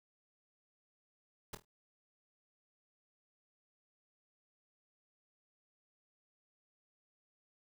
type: noise with echo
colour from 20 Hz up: pink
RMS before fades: -42 dBFS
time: 1.53-1.55 s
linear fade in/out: 5 ms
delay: 25 ms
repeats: 4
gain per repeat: -9 dB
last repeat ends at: 1.65 s
effects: none